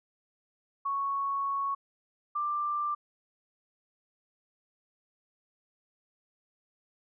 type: tone pair in turn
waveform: sine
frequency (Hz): 1108.7 / 1183.1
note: C#6 / D6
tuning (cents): 0 / +12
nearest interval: minor second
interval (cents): 112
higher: second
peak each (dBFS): -28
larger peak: neither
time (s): 0.85-1.75 / 2.35-2.95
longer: first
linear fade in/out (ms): 10
effects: none